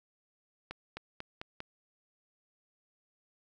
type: accelerating click train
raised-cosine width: 0.3 ms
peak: -24 dBFS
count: 5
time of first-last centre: 0.71-1.604 s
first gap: 260 ms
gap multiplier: 0.9
effects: none